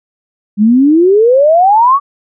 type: exponential sweep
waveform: sine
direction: up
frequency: 200 to 1164 Hz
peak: -4 dBFS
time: 0.57-2 s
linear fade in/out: 50 ms
effects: none